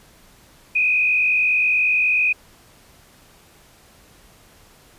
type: tone with frequency modulation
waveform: sine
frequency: 2489 Hz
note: D#7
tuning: in tune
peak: -15 dBFS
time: 0.75-2.33 s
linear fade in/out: 10 ms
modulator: 52.6 Hz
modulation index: 1.2
effects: pink hiss -51 dBFS RMS until 4.98 s + resampled to 32000 Hz